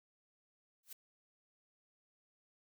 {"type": "noise with exponential growth", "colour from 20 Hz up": "blue", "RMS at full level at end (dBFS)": -43, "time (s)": [0.83, 0.93], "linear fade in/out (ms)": 5, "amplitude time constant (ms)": 20, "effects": []}